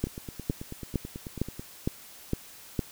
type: two click trains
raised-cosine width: 3 ms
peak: -24 / -13 dBFS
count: 15 / 7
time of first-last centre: 0.07-1.595 / 0.04-2.792 s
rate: 9.18 / 2.18 Hz
effects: white hiss -49 dBFS RMS until 2.91 s